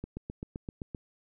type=click train; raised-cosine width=3 ms; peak=-24 dBFS; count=8; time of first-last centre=0.04-0.948 s; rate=7.71 Hz; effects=none